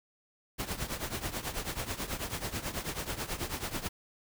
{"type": "noise with tremolo", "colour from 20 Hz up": "pink", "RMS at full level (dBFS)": -33, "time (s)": [0.58, 3.89], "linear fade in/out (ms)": 20, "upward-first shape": "triangle", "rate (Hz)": 9.2, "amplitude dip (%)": 85, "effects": []}